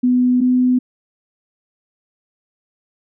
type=tone pair in turn; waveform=sine; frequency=249.3 / 251.6 Hz; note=B3 / B3; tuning=+16 / +32 cents; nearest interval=unison; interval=16 cents; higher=second; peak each=-11 dBFS; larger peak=neither; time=0.03-0.41 / 0.41-0.79 s; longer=neither; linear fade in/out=10 ms; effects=none